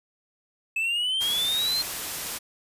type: exponential sweep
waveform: triangle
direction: up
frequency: 2595 to 4214 Hz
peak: -22 dBFS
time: 0.76-1.82 s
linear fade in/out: 5 ms
type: noise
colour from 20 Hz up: white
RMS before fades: -32 dBFS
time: 1.2-2.39 s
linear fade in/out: 20 ms
effects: resampled to 32000 Hz